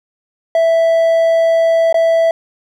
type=tone with dropouts; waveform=triangle; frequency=659.3 Hz; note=E5; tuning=in tune; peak=-7 dBFS; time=0.55-2.31 s; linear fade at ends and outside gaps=2 ms; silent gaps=1.927-1.943 s; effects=none